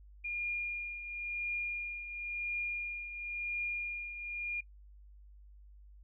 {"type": "tone with tremolo", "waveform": "sine", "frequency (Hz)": 2418, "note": "D7", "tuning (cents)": 50, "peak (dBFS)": -32, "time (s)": [0.24, 4.61], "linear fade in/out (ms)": 10, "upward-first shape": "triangle", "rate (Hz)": 0.96, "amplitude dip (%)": 65, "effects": ["noise-tail reverb RT60 0.1 s tail -22 dB re dry", "added 50 Hz sine -53 dBFS peak until 6.03 s"]}